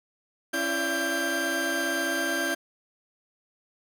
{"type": "tone cluster", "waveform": "40% pulse", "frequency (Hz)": [273.5, 335.3, 582, 680, 1585], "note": ["C#4", "E4", "D5", "F5", "G6"], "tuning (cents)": [-23, 30, -16, -46, 19], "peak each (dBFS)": [-34, -32, -34, -35, -27], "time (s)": [0.53, 2.55], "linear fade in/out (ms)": 10, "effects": []}